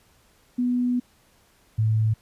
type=tone pair in turn; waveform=sine; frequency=246.4 / 109.76 Hz; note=B3 / A2; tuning=-4 / -4 cents; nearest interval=octave + major second; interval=1400 cents; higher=first; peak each=-20 / -18 dBFS; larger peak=second; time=0.58-1 / 1.78-2.14 s; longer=first; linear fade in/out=10 ms; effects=pink hiss -60 dBFS RMS until 2.21 s + resampled to 32000 Hz